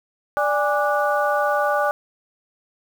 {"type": "harmonic tone with a mistuned harmonic", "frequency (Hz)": 293.7, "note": "D4", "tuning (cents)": 0, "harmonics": [2, 3, 4, 5], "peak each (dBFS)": [-21, -23, -24, -25], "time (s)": [0.37, 1.91], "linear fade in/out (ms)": 0, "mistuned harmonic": 3, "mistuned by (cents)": -120, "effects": ["7-bit"]}